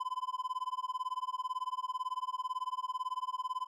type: tone with tremolo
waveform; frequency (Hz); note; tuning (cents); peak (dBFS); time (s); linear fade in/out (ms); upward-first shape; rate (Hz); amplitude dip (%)
triangle; 1015; B5; +47; -29; 0-3.67; 10; sine; 18; 100
effects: none